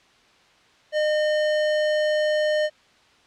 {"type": "tone", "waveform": "square", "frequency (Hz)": 609, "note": "D#5", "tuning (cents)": -37, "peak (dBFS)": -20, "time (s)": [0.92, 2.7], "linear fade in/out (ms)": 50, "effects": ["white hiss -56 dBFS RMS until 3.26 s", "low-pass 4000 Hz 12 dB/octave"]}